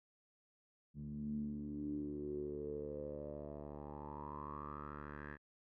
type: tone with low-pass filter sweep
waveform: 10% pulse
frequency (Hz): 73.42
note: D2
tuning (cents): 0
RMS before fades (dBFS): -45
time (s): 0.94-5.38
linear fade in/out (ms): 50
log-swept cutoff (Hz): 180 to 1700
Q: 8
effects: none